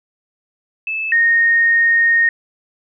sine tone pair in turn, 2619 / 1851.9 Hz, E7 / A#6, -12 / -12 cents, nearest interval tritone, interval 600 cents, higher first, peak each -19 / -10 dBFS, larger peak second, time 0.87-1.12 / 1.12-2.29 s, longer second, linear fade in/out 2 ms, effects none

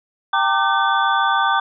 sine tone cluster, 786 / 913 / 1185 / 1527 / 3463 Hz, G5 / A#5 / D6 / G6 / A7, +4 / -36 / +15 / -46 / -28 cents, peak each -21 / -21 / -19 / -21 / -27 dBFS, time 0.33-1.6 s, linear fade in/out 5 ms, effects none

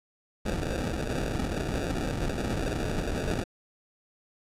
pink noise with sample-and-hold, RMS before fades -30 dBFS, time 0.45-3.44 s, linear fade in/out 10 ms, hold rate 1050 Hz, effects low-pass 10000 Hz 12 dB/octave

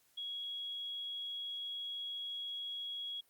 sine tone, 3322 Hz, G#7, in tune, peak -39 dBFS, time 0.17-3.21 s, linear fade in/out 10 ms, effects white hiss -71 dBFS RMS until 3.29 s + Opus 48 kbps

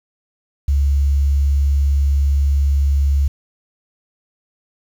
sine tone, 70.1 Hz, C#2, 20 cents sharp, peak -12 dBFS, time 0.68-3.28 s, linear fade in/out 5 ms, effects 7-bit

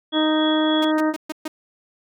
sine tone with tremolo, 3351 Hz, G#7, 15 cents sharp, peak -24 dBFS, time 0.12-0.92 s, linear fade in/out 20 ms, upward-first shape sine, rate 3.5 Hz, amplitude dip 40%
harmonic tone, 310.5 Hz, D#4, 3 cents flat, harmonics 1 / 2 / 3 / 4 / 5 / 6, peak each -18 / -24 / -28 / -30 / -32 / -34 dBFS, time 0.12-1.14 s, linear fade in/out 50 ms
sawtooth tone bursts, 311.1 Hz, D#4, in tune, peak -21 dBFS, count 5, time 0.82-1.48 s, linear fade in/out 5 ms, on 28 ms, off 130 ms
effects none

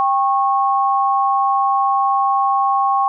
sine tone pair together, 792 / 1095.4 Hz, G5 / C#6, +18 / -21 cents, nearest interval tritone, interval 561 cents, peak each -16 dBFS, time 0-3.08 s, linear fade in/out 0 ms, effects none

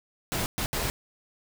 pink noise bursts at uneven times, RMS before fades -29 dBFS, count 3, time 0.32-0.46 / 0.58-0.66 / 0.73-0.9 s, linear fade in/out 0 ms, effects none

